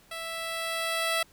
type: tone with level ramp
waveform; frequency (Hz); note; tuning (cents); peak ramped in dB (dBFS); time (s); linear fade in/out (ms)
10% pulse; 659.3; E5; 0; -27 to -16; 0.11-1.23; 5
effects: pink hiss -59 dBFS RMS until 1.32 s